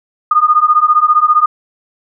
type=beating tone pair; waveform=sine; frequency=1218 / 1233 Hz; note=D#6 / D#6; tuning=-37 / -16 cents; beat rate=15 Hz; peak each=-10 dBFS; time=0.31-1.46 s; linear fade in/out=5 ms; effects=none